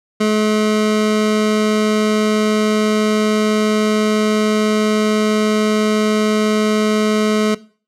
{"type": "tone", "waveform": "25% pulse", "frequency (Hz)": 213.9, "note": "A3", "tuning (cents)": -49, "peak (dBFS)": -9, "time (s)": [0.2, 7.55], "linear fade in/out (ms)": 10, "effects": ["noise-tail reverb RT60 0.4 s tail -19 dB re dry", "low-pass 8000 Hz 12 dB/octave"]}